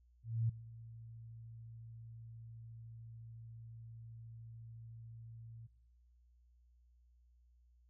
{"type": "tone with ADSR envelope", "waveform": "sine", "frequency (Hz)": 114.2, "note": "A#2", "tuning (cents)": -35, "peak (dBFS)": -30, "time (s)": [0.23, 5.67], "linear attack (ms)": 260, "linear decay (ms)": 8, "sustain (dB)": -20, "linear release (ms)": 10, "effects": ["noise-tail reverb RT60 0.8 s tail -22 dB re dry", "added 60 Hz sine -65 dBFS peak until 7.89 s"]}